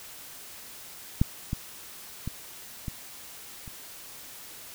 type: clicks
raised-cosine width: 5 ms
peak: -8 / -16 / -19 / -20 / -30 dBFS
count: 5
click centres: 1.215 / 1.531 / 2.276 / 2.882 / 3.678 s
effects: white hiss -45 dBFS RMS until 4.74 s